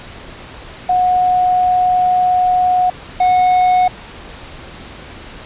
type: tone pair in turn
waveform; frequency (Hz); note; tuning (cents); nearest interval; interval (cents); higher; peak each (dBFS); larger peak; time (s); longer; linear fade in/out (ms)
sine / triangle; 729 / 731.6; F#5 / F#5; -26 / -20; unison; 6; second; -10 / -7; second; 0.89-2.9 / 3.2-3.88; first; 5
effects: pink hiss -34 dBFS RMS until 5.45 s + resampled to 8000 Hz